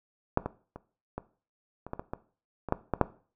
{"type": "clicks", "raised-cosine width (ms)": 1, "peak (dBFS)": [-8, -17, -27, -20, -26, -19, -21, -19, -21, -10, -12, -6], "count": 12, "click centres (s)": [0.374, 0.46, 0.76, 1.18, 1.866, 1.934, 1.995, 2.135, 2.687, 2.724, 2.937, 3.013], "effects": ["noise-tail reverb RT60 0.4 s tail -17 dB re dry"]}